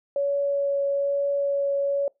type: tone with vibrato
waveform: sine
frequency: 562 Hz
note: C#5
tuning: 24 cents sharp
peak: -21 dBFS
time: 0.16-2.08 s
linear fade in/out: 2 ms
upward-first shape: triangle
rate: 1.1 Hz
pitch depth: 9 cents each way
effects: noise-tail reverb RT60 0.2 s tail -24 dB re dry